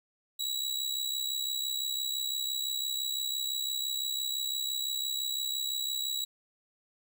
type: tone with amplitude modulation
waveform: sawtooth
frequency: 3896 Hz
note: B7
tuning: 24 cents flat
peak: -25 dBFS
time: 0.39-6.25 s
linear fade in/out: 10 ms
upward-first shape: sine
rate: 65.9 Hz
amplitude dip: 65%
effects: none